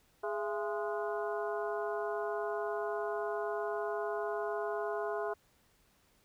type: harmonic tone with a mistuned harmonic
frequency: 207.7 Hz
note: G#3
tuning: in tune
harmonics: 2 / 3 / 4 / 5 / 6 / 7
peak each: -36 / -38 / -44 / -42 / -47 / -45 dBFS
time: 0.23-5.34 s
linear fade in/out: 10 ms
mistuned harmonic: 3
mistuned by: +130 cents
effects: pink hiss -69 dBFS RMS until 6.24 s